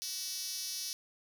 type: tone with high-pass filter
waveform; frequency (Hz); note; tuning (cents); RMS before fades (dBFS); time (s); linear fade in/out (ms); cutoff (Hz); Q
5% pulse; 378.4; F#4; +39; -39; 0.02-0.93; 0; 5800; 2.8
effects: none